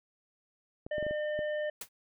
clicks, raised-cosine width 2 ms, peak -27 dBFS, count 6, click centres 0.865 / 0.982 / 1.027 / 1.066 / 1.11 / 1.391 s
harmonic tone, 603 Hz, D5, 46 cents sharp, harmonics 1 / 3 / 5, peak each -31 / -40 / -51 dBFS, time 0.91-1.7 s, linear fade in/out 5 ms
white noise with exponential decay, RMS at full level -34 dBFS, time 1.81-1.89 s, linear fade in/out 5 ms, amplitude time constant 17 ms
effects none

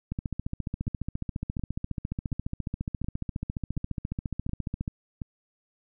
two click trains, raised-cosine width 5 ms, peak -21 / -18 dBFS, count 7 / 70, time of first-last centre 0.87-5.218 / 0.12-4.879 s, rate 1.38 / 14.5 Hz, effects none

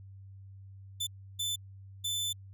sawtooth tone bursts at uneven times, 3522 Hz, A7, 1 cent sharp, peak -28 dBFS, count 3, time 1-1.07 / 1.39-1.56 / 2.04-2.33 s, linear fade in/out 10 ms, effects added 97 Hz sine -47 dBFS peak until 2.53 s

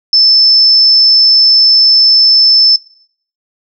sine tone, 5274 Hz, E8, in tune, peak -4 dBFS, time 0.13-2.76 s, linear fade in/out 2 ms, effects noise-tail reverb RT60 0.6 s tail -19 dB re dry

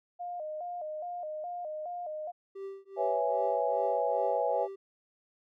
sine tone with vibrato, 659.3 Hz, E5, in tune, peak -35 dBFS, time 0.19-2.32 s, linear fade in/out 20 ms, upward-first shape square, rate 2.4 Hz, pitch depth 120 cents each way
triangle tone with tremolo, 390.4 Hz, G4, 7 cents flat, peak -34 dBFS, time 2.55-4.76 s, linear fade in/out 10 ms, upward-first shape triangle, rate 2.5 Hz, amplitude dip 100%
sine chord, C# minor seventh, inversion third, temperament equal, 493.9 / 554.4 / 659.3 / 830.6 Hz, B4 / C#5 / E5 / G#5, 0 / 0 / 0 / 0 cents, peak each -32 dBFS, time 2.96-4.68 s, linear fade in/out 50 ms
effects none

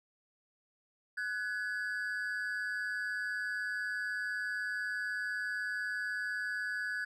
triangle ring-modulated tone, 1589 Hz, G6, 23 cents sharp, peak -29 dBFS, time 1.17-7.05 s, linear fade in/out 10 ms, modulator 102 Hz, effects none

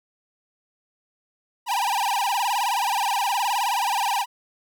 45% pulse tone with vibrato, 880 Hz, A5, in tune, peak -21 dBFS, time 1.66-4.26 s, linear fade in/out 50 ms, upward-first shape sine, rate 19 Hz, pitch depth 210 cents each way, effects none

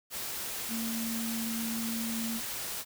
sine tone in noise, 227.5 Hz, A#3, 42 cents flat, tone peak -33 dBFS, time 0.68-2.41 s, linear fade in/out 50 ms, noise white, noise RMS -37 dBFS, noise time 0.1-2.85 s, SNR +1 dB, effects none

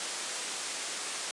white low-pass noise, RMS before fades -37 dBFS, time 0-1.31 s, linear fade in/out 2 ms, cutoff 9500 Hz, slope 48 dB/octave, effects high-pass 300 Hz 12 dB/octave + resampled to 24000 Hz

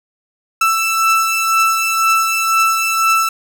30% pulse beating tone pair, 1323 / 1325 Hz, E6 / E6, +6 / +9 cents, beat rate 2 Hz, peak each -16 / -11 dBFS, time 0.61-3.29 s, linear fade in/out 5 ms, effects none

